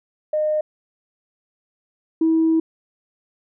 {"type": "tone pair in turn", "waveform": "sine", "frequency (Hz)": [612, 323.4], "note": ["D#5", "E4"], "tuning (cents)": [-29, -33], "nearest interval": "major seventh", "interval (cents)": 1104, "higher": "first", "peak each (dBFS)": [-17, -13], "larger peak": "second", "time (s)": [[0.33, 0.61], [2.21, 2.6]], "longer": "second", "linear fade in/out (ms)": 5, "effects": ["tanh soft clip ceiling -10 dBFS"]}